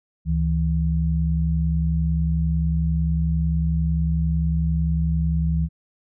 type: tone pair together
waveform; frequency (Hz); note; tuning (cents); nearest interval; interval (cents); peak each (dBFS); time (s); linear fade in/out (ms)
sine; 71.1 / 162.22; C#2 / E3; +45 / -27; octave + major second; 1428; -21; 0.25-5.69; 50
effects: none